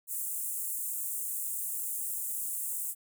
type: high-pass noise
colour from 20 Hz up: pink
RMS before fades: -35 dBFS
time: 0.07-2.95 s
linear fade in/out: 50 ms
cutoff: 7800 Hz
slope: 48 dB/octave
effects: none